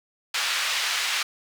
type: band-pass noise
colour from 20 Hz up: white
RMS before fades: -26 dBFS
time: 0.34-1.23 s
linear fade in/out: 5 ms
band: 1300 to 3900 Hz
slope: 12 dB/octave
effects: none